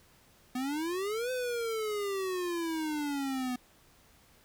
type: exponential two-way sweep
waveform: square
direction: up then down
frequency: 246.9 to 513 to 246.9 Hz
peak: -32 dBFS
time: 0.55-3.56 s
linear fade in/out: 5 ms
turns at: 1.31 s
effects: pink hiss -62 dBFS RMS until 4.44 s